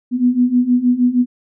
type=beating tone pair; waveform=sine; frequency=243.1 / 249.5 Hz; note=B3 / B3; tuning=-27 / +18 cents; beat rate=6.4 Hz; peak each=-16 / -13 dBFS; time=0.11-1.26 s; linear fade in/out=50 ms; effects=none